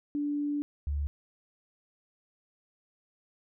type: tone pair in turn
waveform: sine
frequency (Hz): 291.2 / 72.26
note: D4 / D2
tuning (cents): -15 / -27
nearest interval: 2 octaves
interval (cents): 2412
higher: first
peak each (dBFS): -28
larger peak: neither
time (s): 0.15-0.62 / 0.87-1.07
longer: first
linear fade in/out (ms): 0
effects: none